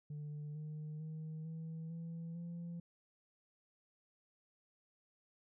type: tone with pitch steps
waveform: sine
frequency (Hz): 148.7 / 152.88 / 157.18 / 161.6 / 166.14 / 170.81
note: D3 / D#3 / D#3 / E3 / E3 / F3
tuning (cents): +22 / -30 / +18 / -34 / +14 / -38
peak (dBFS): -40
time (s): 0.1-2.8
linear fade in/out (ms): 5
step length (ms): 450
effects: tanh soft clip ceiling -41 dBFS